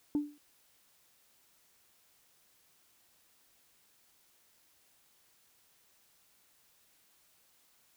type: tone with exponential decay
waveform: sine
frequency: 293.7 Hz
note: D4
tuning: in tune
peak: -23 dBFS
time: 0.15-0.38 s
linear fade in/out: 1 ms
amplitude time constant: 50 ms
effects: tanh soft clip ceiling -24 dBFS + white hiss -68 dBFS RMS until 7.96 s